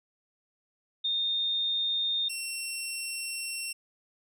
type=tone pair in turn; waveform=sine / 15% pulse; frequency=3654 / 2720 Hz; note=A#7 / F7; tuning=-35 / -46 cents; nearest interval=perfect fourth; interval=511 cents; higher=first; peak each=-26 dBFS; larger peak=neither; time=1.04-2.29 / 2.29-3.73 s; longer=second; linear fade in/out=10 ms; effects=none